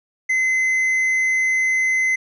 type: tone with tanh clipping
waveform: sine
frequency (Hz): 2050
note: C7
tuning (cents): -36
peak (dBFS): -17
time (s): 0.29-2.16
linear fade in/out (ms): 10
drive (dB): 5
effects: none